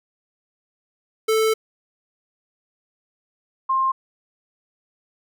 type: tone pair in turn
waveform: square / sine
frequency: 440 / 1059 Hz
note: A4 / C6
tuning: 0 / +21 cents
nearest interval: octave + minor third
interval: 1521 cents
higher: second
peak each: -17 dBFS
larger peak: neither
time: 1.28-1.54 / 3.69-3.92 s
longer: first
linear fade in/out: 10 ms
effects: none